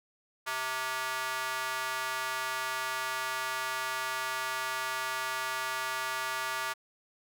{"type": "tone with high-pass filter", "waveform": "square", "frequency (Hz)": 130, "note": "C3", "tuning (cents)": -11, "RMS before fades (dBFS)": -34, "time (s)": [0.46, 6.74], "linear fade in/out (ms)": 20, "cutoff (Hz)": 1200, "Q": 1.8, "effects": []}